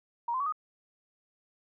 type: tone with pitch steps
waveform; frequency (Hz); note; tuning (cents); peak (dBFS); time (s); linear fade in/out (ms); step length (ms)
sine; 942 / 1033.2 / 1133.2 / 1243; A#5 / C6 / C#6 / D#6; +18 / -22 / +38 / -2; -28; 0.28-0.524; 5; 61
effects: none